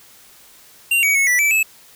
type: tone with pitch steps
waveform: square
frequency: 2768 / 2259 / 2196 / 1965 / 2317 / 2603 Hz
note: F7 / C#7 / C#7 / B6 / D7 / E7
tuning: -16 / +32 / -17 / -9 / -24 / -22 cents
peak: -14 dBFS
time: 0.91-1.63 s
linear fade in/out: 5 ms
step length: 120 ms
effects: white hiss -47 dBFS RMS until 1.95 s